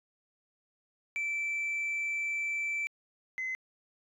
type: tone pair in turn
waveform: sine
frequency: 2328 / 2047 Hz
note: D7 / C7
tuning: -16 / -38 cents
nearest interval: major second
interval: 222 cents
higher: first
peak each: -28 / -31 dBFS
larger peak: first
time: 1.16-2.87 / 3.38-3.55 s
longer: first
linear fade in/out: 0 ms
effects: tanh soft clip ceiling -29 dBFS